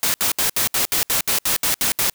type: noise bursts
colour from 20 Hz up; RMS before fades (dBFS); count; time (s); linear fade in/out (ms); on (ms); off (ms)
white; -19; 12; 0.03-2.098; 0; 110; 68
effects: white hiss -60 dBFS RMS until 2.14 s